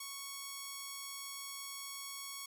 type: tone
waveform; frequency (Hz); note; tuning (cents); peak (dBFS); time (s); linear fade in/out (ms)
5% pulse; 1108.7; C#6; 0; -31; 0-2.46; 5
effects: none